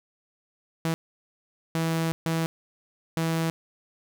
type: tone bursts at uneven times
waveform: sawtooth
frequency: 163.4 Hz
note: E3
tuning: 15 cents flat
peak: -20 dBFS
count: 4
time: 0.85-0.94 / 1.75-2.12 / 2.26-2.46 / 3.17-3.5 s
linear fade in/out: 0 ms
effects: none